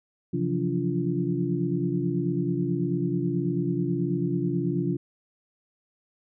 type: tone cluster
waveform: sine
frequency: 133.8 / 169 / 178.2 / 288.9 / 347.2 Hz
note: C3 / E3 / F3 / D4 / F4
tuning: +39 / +43 / +35 / -28 / -10 cents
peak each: -30 dBFS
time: 0.33-4.97 s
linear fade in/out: 10 ms
effects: none